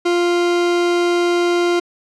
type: tone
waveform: 40% pulse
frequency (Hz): 349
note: F4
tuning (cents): -1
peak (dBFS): -13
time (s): 0.05-1.8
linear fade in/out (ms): 10
effects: low-pass 6000 Hz 12 dB/octave